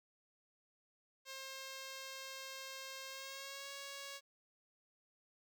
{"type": "tone with pitch glide", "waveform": "5% pulse", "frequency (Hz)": [533, 555.3], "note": ["C5", "C#5"], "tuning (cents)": [32, 3], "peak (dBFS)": -35, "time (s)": [1.25, 4.21], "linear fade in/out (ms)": 50, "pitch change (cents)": 71, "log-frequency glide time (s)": [3.08, 3.7], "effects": []}